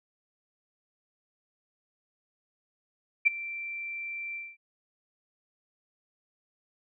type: tone with ADSR envelope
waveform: sine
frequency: 2349 Hz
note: D7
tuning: in tune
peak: -15 dBFS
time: 3.25-4.57 s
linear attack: 20 ms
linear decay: 15 ms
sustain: -19 dB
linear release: 220 ms
effects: none